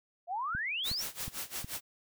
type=exponential sweep; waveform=sine; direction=up; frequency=661 to 6272 Hz; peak=-32 dBFS; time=0.27-1.05 s; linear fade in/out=50 ms
type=click train; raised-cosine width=5 ms; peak=-28 dBFS; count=4; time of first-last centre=0.55-1.645 s; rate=2.74 Hz
type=noise with tremolo; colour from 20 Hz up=white; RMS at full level=-37 dBFS; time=0.83-1.81 s; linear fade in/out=50 ms; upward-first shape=sine; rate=5.7 Hz; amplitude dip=90%
effects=none